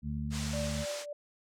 harmonic tone, 73.6 Hz, D2, 4 cents sharp, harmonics 1 / 2 / 3, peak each -37 / -37 / -37 dBFS, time 0.02-0.86 s, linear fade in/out 50 ms
white band-pass noise, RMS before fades -42 dBFS, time 0.3-1.06 s, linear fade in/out 50 ms, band 370 to 7800 Hz, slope 24 dB/octave
sine tone with tremolo, 585 Hz, D5, 7 cents flat, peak -34 dBFS, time 0.53-1.13 s, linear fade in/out 5 ms, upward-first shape sine, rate 3.5 Hz, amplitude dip 60%
effects none

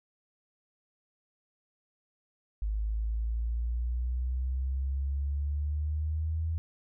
sine exponential sweep, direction up, 51.91 to 82 Hz, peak -28 dBFS, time 2.62-6.58 s, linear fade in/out 0 ms, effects none

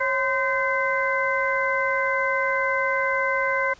harmonic tone with a mistuned harmonic, 514 Hz, C5, 31 cents flat, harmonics 1 / 2 / 3 / 4, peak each -26 / -26 / -26 / -26 dBFS, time 0-3.74 s, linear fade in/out 10 ms, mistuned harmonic 1, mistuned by +98 cents, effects pink hiss -51 dBFS RMS until 3.79 s + resampled to 16000 Hz

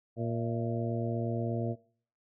harmonic tone with a mistuned harmonic, 116.9 Hz, A#2, 5 cents sharp, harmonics 1 / 2 / 3 / 4 / 5 / 6, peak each -33 / -36 / -38 / -39 / -40 / -41 dBFS, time 0.16-1.76 s, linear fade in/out 50 ms, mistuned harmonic 6, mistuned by -72 cents, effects noise-tail reverb RT60 0.5 s tail -21 dB re dry

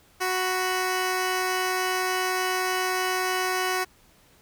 10% pulse tone pair together, 370 / 987.8 Hz, F#4 / B5, 0 / 0 cents, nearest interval octave + perfect fourth, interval 1700 cents, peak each -16 / -26 dBFS, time 0.2-3.85 s, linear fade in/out 20 ms, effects pink hiss -58 dBFS RMS until 4.41 s

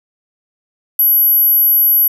sine tone, 11740 Hz, F#9, 15 cents flat, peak -7 dBFS, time 0.99-2.08 s, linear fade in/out 5 ms, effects tanh soft clip ceiling -3 dBFS

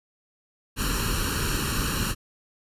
pink noise with comb filter, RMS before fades -26 dBFS, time 0.76-2.15 s, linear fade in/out 50 ms, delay 0.71 ms, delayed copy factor +0.85, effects resampled to 32000 Hz

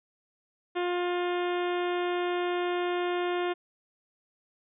harmonic tone, 354.3 Hz, F4, 25 cents sharp, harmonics 1 / 2 / 3 / 4 / 5 / 6 / 7 / 8 / 9 / 10, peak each -28 / -34 / -38 / -40 / -42 / -44 / -45 / -46 / -47 / -48 dBFS, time 0.75-3.54 s, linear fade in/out 20 ms, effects none

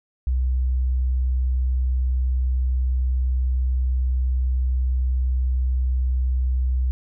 sine tone, 63.5 Hz, B1, 49 cents sharp, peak -18 dBFS, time 0.27-6.91 s, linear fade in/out 0 ms, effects none

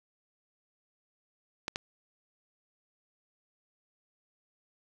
clicks, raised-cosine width 0.2 ms, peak -15 dBFS, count 2, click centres 1.681 / 1.759 s, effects none

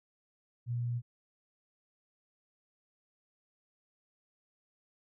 sine tone, 120 Hz, B2, 49 cents flat, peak -31 dBFS, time 0.66-1.02 s, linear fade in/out 50 ms, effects none

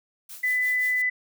blue noise with tremolo, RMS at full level -39 dBFS, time 0.29-1.02 s, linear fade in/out 5 ms, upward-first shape triangle, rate 5.7 Hz, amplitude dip 80%
sine tone, 2000 Hz, B6, 21 cents sharp, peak -21 dBFS, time 0.43-1.1 s, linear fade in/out 10 ms
effects none

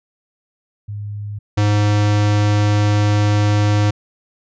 sine / square tone pair in turn, 103.4 / 104.06 Hz, G#2 / G#2, -7 / +4 cents, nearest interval unison, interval 11 cents, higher second, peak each -24 / -13 dBFS, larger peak second, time 0.88-1.39 / 1.57-3.91 s, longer second, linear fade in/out 10 ms, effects resampled to 16000 Hz

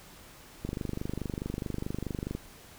click train, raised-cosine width 3 ms, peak -20 dBFS, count 43, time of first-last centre 0.65-2.35 s, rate 24.7 Hz, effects pink hiss -52 dBFS RMS until 2.78 s

